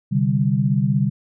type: chord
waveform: sine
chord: C suspended second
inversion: none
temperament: just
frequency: 130.81 / 147.16 / 196.22 Hz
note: C3 / D3 / G3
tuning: 0 / +4 / +2 cents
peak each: -20 dBFS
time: 0.11-1.1 s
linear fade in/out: 20 ms
effects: none